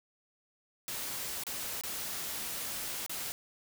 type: noise with dropouts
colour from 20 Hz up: white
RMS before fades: -38 dBFS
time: 0.88-3.32 s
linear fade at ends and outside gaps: 0 ms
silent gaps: 1.436-1.467 / 1.811-1.836 / 3.063-3.095 s
effects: none

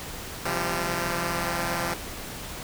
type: chord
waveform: 5% pulse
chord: C suspended fourth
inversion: none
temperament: equal with one note detuned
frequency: 130.81 / 171.52 / 196 Hz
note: C3 / F3 / G3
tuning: 0 / -31 / 0 cents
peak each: -22 / -17 / -22 dBFS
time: 0.45-1.94 s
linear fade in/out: 5 ms
effects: pink hiss -37 dBFS RMS until 2.63 s

